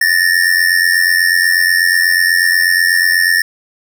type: ring-modulated tone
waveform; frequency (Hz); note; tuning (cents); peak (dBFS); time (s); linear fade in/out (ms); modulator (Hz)
square; 1801; A6; +40; -7; 0.01-3.42; 5; 44.1
effects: none